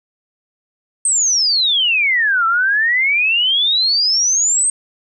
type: exponential two-way sweep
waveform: sine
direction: down then up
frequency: 8500 to 1318.5 to 8500 Hz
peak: -12 dBFS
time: 1.05-4.7 s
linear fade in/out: 2 ms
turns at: 2.46 s
effects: none